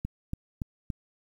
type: click train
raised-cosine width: 5 ms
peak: -19 dBFS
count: 4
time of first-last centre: 0.05-0.902 s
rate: 3.52 Hz
effects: 9-bit